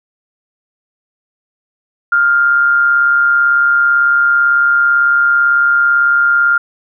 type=tone with amplitude modulation; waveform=sine; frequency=1400 Hz; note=F6; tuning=4 cents sharp; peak=-6 dBFS; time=2.12-6.58 s; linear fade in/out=5 ms; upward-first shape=sine; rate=138 Hz; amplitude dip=40%; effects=none